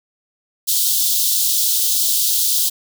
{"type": "high-pass noise", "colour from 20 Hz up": "white", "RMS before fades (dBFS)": -17, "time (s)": [0.67, 2.7], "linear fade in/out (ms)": 20, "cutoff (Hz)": 3300, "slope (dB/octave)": 48, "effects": []}